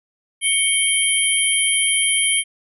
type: tone cluster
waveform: sine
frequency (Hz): 2233 / 3153 / 9770 / 10760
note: C#7 / G7 / D#9 / E9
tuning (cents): +12 / +9 / -33 / +34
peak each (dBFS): -21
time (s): 0.41-2.44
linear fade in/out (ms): 50
effects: none

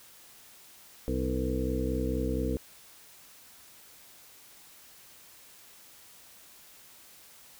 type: harmonic tone with a mistuned harmonic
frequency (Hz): 64.3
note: C2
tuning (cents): -30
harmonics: 1 / 2 / 3 / 4 / 5 / 7 / 8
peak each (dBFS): -32 / -37 / -38 / -34 / -36 / -35 / -38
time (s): 1.08-2.57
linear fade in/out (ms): 0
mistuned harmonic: 8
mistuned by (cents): -48
effects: white hiss -54 dBFS RMS until 7.59 s

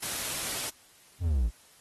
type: noise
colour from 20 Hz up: white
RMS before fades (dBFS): -33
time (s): 0.02-0.7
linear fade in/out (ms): 10
type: linear sweep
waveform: triangle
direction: down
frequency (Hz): 92 to 49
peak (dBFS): -21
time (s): 1.2-1.51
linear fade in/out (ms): 50
effects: white hiss -58 dBFS RMS until 1.8 s + AAC 32 kbps

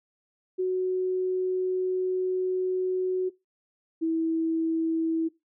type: tone pair in turn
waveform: sine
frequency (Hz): 370 / 325.4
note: F#4 / E4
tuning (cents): 0 / -22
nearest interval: major second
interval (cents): 222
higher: first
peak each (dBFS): -23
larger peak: neither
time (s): 0.58-3.3 / 4.01-5.29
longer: first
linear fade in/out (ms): 20
effects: noise-tail reverb RT60 0.2 s tail -19 dB re dry

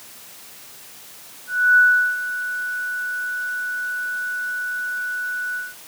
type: tone with ADSR envelope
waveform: sine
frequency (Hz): 1480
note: F#6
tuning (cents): 0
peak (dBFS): -9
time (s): 1.47-5.75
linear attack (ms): 300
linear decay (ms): 390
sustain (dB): -14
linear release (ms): 190
effects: white hiss -42 dBFS RMS until 5.87 s + high-pass 100 Hz 12 dB/octave

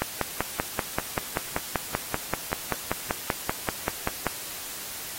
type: click train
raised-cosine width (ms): 0.5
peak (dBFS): -9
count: 23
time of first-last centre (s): 0.02-4.267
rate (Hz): 5.18
effects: white hiss -37 dBFS RMS until 5.18 s + AAC 48 kbps

